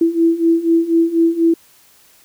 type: beating tone pair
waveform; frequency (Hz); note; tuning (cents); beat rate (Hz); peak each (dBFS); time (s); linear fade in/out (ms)
sine; 329.6 / 333.7; E4 / E4; 0 / +21; 4.1; -16 / -13; 0.01-1.54; 5
effects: white hiss -50 dBFS RMS until 2.24 s